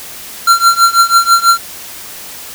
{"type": "tone with tremolo", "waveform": "square", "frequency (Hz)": 1370, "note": "F6", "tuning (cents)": -34, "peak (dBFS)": -3, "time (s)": [0.47, 1.58], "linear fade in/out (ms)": 5, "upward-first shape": "triangle", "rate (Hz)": 6.1, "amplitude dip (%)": 95, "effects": ["white hiss -29 dBFS RMS until 2.54 s"]}